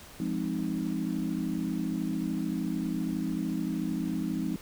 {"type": "chord", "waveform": "sine", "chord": "F minor seventh", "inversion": "none", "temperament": "equal", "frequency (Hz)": [174.61, 207.7, 261.6, 311.1], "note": ["F3", "Ab3", "C4", "Eb4"], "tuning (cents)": [0, 0, 0, 0], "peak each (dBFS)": -34, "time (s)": [0.2, 4.56], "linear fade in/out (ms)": 2, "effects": ["pink hiss -49 dBFS RMS until 4.61 s"]}